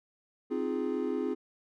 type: chord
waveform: triangle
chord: F minor seventh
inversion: second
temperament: equal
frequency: 261.6 / 311.1 / 349.2 / 415.3 Hz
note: C4 / Eb4 / F4 / Ab4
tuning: 0 / 0 / 0 / 0 cents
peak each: -32 / -35 / -33 / -32 dBFS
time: 0.5-1.35 s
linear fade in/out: 20 ms
effects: none